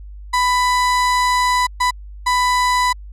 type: tone bursts at uneven times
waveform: 35% pulse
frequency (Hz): 994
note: B5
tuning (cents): +11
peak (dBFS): -12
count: 3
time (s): 0.33-1.67 / 1.8-1.91 / 2.26-2.93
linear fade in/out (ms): 10
effects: added 50 Hz sine -32 dBFS peak until 3.12 s + low-pass 9000 Hz 12 dB/octave